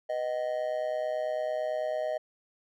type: tone with amplitude modulation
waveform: triangle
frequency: 622.3 Hz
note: D#5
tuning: in tune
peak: -23 dBFS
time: 0.09-2.18 s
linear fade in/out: 10 ms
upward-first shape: sine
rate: 129 Hz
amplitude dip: 80%
effects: none